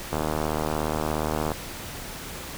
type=click train; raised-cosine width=1 ms; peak=-12 dBFS; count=108; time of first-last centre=0.13-1.518 s; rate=77.1 Hz; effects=pink hiss -37 dBFS RMS until 2.57 s